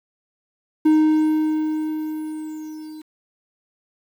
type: tone with level ramp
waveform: triangle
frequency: 310.3 Hz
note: D#4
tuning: 5 cents flat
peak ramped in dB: -9 to -32 dBFS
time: 0.85-3.02 s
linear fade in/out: 10 ms
effects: 8-bit